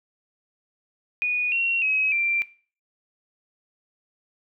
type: tone with pitch steps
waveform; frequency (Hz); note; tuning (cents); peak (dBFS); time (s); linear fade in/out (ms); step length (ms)
sine; 2465 / 2737 / 2549 / 2361; D#7 / F7 / D#7 / D7; -17 / -36 / +41 / +9; -20; 1.22-2.42; 0; 300
effects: noise-tail reverb RT60 0.4 s tail -18 dB re dry